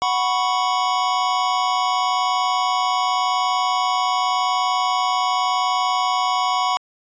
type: chord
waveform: square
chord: F# suspended fourth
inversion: none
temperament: equal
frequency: 740 / 987.8 / 1108.7 Hz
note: F#5 / B5 / C#6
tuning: 0 / 0 / 0 cents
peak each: -23 dBFS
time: 0.02-6.77 s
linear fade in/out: 0 ms
effects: resampled to 16000 Hz